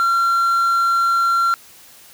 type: tone with quantisation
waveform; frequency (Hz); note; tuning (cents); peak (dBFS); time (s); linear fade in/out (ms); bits
triangle; 1369; F6; -35; -12; 0-1.54; 0; 6
effects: white hiss -45 dBFS RMS until 2.13 s